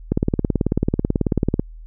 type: click train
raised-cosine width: 3 ms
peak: -4 dBFS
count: 28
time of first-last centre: 0.12-1.595 s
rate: 18.3 Hz
effects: added 40 Hz sine -35 dBFS peak until 1.86 s